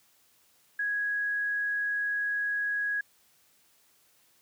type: tone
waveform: sine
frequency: 1661.2 Hz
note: G#6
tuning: in tune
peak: -27 dBFS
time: 0.79-3.01 s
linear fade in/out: 5 ms
effects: white hiss -65 dBFS RMS until 4.41 s + high-pass 60 Hz 12 dB/octave